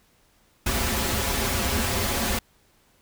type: noise with comb filter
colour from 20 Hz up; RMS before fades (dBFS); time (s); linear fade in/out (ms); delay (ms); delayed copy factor
pink; -25; 0.66-2.39; 5; 6.5; -0.95
effects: pink hiss -62 dBFS RMS until 3.01 s